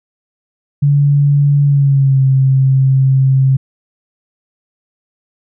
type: tone with pitch glide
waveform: sine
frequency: 143.1 to 133.52 Hz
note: D3 to C3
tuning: -45 to +35 cents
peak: -7 dBFS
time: 0.82-3.57 s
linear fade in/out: 10 ms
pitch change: -120 cents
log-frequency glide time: 1.64-2.22 s
effects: none